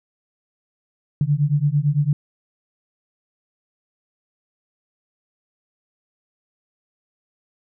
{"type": "beating tone pair", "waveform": "sine", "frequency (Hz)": [141.6, 150.5], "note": ["C#3", "D3"], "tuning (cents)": [37, 43], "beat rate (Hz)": 8.9, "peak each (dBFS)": -19, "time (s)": [1.21, 2.13], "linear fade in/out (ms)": 2, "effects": []}